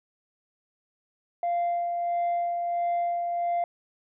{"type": "tone with tremolo", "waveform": "sine", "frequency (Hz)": 694, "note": "F5", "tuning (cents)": -11, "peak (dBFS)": -21, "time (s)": [1.43, 3.64], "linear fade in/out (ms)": 2, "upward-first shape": "sine", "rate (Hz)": 1.5, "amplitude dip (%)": 40, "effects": ["tanh soft clip ceiling -22 dBFS"]}